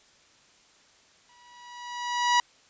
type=tone with exponential growth; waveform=sawtooth; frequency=970 Hz; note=B5; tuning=31 cents flat; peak=-14 dBFS; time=1.29-2.4 s; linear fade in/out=2 ms; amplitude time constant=240 ms; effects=white hiss -59 dBFS RMS until 2.69 s + resampled to 16000 Hz